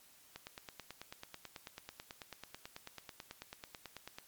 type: click train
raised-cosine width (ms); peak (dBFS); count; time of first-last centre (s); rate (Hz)
0.2; -28; 36; 0.36-4.185; 9.15
effects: white hiss -63 dBFS RMS until 4.27 s + MP3 96 kbps